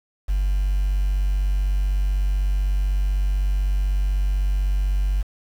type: tone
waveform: sine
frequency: 47.98 Hz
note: G1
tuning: 36 cents flat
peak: -16 dBFS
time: 0.28-5.23 s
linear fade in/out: 20 ms
effects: tanh soft clip ceiling -16 dBFS + 7-bit